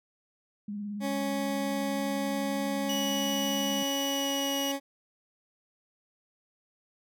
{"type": "tone with vibrato", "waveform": "sine", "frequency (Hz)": 205.5, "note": "G#3", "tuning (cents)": -18, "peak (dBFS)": -33, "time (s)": [0.68, 3.83], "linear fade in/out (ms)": 5, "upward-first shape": "sine", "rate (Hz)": 18, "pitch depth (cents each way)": 36}
{"type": "tone", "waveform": "20% pulse", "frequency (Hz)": 277.2, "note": "C#4", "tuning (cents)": 0, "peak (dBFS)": -25, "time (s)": [1, 4.8], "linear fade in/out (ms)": 50}
{"type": "tone with pitch glide", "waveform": "30% pulse", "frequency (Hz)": [2938, 2911], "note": ["F#7", "F#7"], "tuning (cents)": [-13, -29], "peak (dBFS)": -29, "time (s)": [2.89, 4.72], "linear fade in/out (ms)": 5, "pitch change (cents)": -16, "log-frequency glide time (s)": [4.08, 4.54]}
{"effects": []}